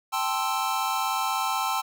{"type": "chord", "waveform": "square", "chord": "A minor seventh", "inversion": "third", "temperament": "equal", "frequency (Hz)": [784, 880, 1046.5, 1318.5], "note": ["G5", "A5", "C6", "E6"], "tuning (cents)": [0, 0, 0, 0], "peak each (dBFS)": -31, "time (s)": [0.12, 1.82], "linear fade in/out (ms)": 20, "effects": []}